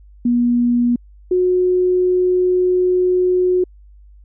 sine tone pair in turn, 241.1 / 364.1 Hz, B3 / F#4, -41 / -28 cents, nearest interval perfect fifth, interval 713 cents, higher second, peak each -12 / -12 dBFS, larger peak neither, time 0.25-0.96 / 1.31-3.64 s, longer second, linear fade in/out 5 ms, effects added 50 Hz sine -41 dBFS peak until 4.24 s

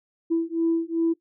sine beating tone pair, 329.6 / 332.2 Hz, E4 / E4, 0 / +13 cents, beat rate 2.6 Hz, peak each -23 dBFS, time 0.3-1.14 s, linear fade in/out 20 ms, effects noise-tail reverb RT60 0.1 s tail -18 dB re dry + tanh soft clip ceiling -14 dBFS

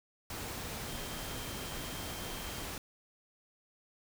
sine tone in noise, 3166 Hz, G7, 17 cents sharp, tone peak -51 dBFS, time 0.88-2.64 s, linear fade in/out 2 ms, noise pink, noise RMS -41 dBFS, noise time 0.3-2.78 s, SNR -13 dB, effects none

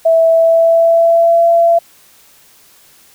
sine tone with pitch glide, 656 to 676.4 Hz, E5 to E5, -9 to +44 cents, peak -6 dBFS, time 0.05-1.79 s, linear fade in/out 10 ms, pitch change +53 cents, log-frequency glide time 0.28-1.46 s, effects white hiss -46 dBFS RMS until 3.14 s

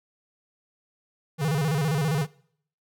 square tone with vibrato, 150.4 Hz, D3, 42 cents sharp, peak -23 dBFS, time 1.38-2.27 s, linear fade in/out 50 ms, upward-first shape square, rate 15 Hz, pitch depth 130 cents each way, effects noise-tail reverb RT60 0.6 s tail -22 dB re dry

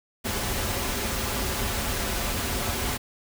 pink noise with comb filter, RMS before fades -28 dBFS, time 0.24-2.98 s, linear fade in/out 20 ms, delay 6.4 ms, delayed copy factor -0.5, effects none

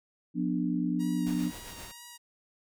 sine chord, B diminished, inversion second, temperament just, 177.8 / 246.9 / 296.3 Hz, F3 / B3 / D4, +31 / 0 / +15 cents, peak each -31 dBFS, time 0.34-1.52 s, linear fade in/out 50 ms
5% pulse tone with vibrato, 946 Hz, A#5, 25 cents sharp, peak -34 dBFS, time 0.99-2.18 s, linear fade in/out 20 ms, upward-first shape sine, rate 2.1 Hz, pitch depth 29 cents each way
pink noise with tremolo, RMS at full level -44 dBFS, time 1.26-1.92 s, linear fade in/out 10 ms, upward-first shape sine, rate 7.6 Hz, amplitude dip 45%
effects none

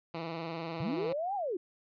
10% pulse tone with vibrato, 164.81 Hz, E3, in tune, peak -28 dBFS, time 0.14-1.13 s, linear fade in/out 5 ms, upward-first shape sine, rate 20 Hz, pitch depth 57 cents each way
sine linear two-way sweep, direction up then down, 122.7 to 830.6 to 327.2 Hz, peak -31 dBFS, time 0.8-1.57 s, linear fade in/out 5 ms, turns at 1.35 s
effects resampled to 11025 Hz

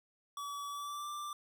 square tone with pitch glide, 1143 to 1179.9 Hz, D6 to D6, -47 to +8 cents, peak -40 dBFS, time 0.37-1.33 s, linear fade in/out 2 ms, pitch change +55 cents, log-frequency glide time 0.69-1.09 s, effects none

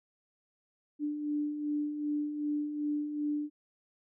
sine beating tone pair, 293.7 / 296.3 Hz, D4 / D4, 0 / +15 cents, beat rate 2.6 Hz, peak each -40 / -31 dBFS, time 0.99-3.5 s, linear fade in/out 50 ms, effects none

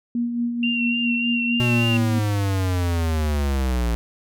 sine tone with tremolo, 237.8 Hz, A#3, 35 cents sharp, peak -19 dBFS, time 0.15-2.19 s, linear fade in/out 2 ms, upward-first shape sine, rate 4.5 Hz, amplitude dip 45%
sine tone with vibrato, 2755 Hz, F7, 24 cents flat, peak -22 dBFS, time 0.63-1.97 s, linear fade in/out 2 ms, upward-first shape sine, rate 3.4 Hz, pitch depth 27 cents each way
square linear sweep, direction down, 122.9 to 56.6 Hz, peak -20 dBFS, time 1.6-3.95 s, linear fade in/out 0 ms
effects none

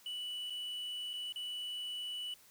triangle tone with dropouts, 2960 Hz, F#7, in tune, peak -37 dBFS, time 0.06-2.34 s, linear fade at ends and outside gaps 2 ms, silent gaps 0.499-0.504 / 1.133-1.137 / 1.324-1.359 s, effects white hiss -62 dBFS RMS until 2.5 s

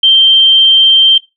sine tone, 3142 Hz, G7, 3 cents sharp, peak -3 dBFS, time 0.03-1.18 s, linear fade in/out 5 ms, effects noise-tail reverb RT60 0.2 s tail -18 dB re dry

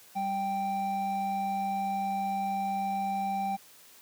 triangle tone pair together, 196 / 784 Hz, G3 / G5, 0 / 0 cents, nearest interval 2 octaves, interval 2400 cents, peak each -34 / -27 dBFS, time 0.15-3.57 s, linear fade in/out 20 ms, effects white hiss -55 dBFS RMS until 4.01 s + high-pass 100 Hz 12 dB/octave

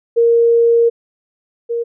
sine tone pair in turn, 466.2 / 468.3 Hz, A#4 / A#4, 0 / +8 cents, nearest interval unison, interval 8 cents, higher second, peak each -8 / -16 dBFS, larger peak first, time 0.16-0.9 / 1.69-1.84 s, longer first, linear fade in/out 20 ms, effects none

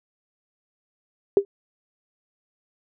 sine tone with exponential decay, 398.9 Hz, G4, 30 cents sharp, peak -8 dBFS, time 1.37-1.45 s, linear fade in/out 1 ms, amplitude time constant 17 ms, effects none

